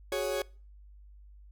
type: chord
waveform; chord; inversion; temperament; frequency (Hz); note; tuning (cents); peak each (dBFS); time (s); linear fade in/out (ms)
40% pulse; F# suspended second; none; equal; 370 / 415.3 / 554.4; F#4 / G#4 / C#5; 0 / 0 / 0; -35 / -34 / -31; 0.12-0.42; 2
effects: noise-tail reverb RT60 0.4 s tail -24 dB re dry + added 50 Hz sine -50 dBFS peak until 1.51 s